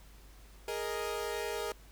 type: chord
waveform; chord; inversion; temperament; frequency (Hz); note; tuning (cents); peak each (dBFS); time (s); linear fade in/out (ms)
sawtooth; Ab suspended second; none; equal; 415.3 / 466.2 / 622.3; Ab4 / Bb4 / Eb5; 0 / 0 / 0; -34 / -34 / -38; 0.68-1.72; 2
effects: added 50 Hz sine -53 dBFS peak until 1.91 s + pink hiss -60 dBFS RMS until 1.91 s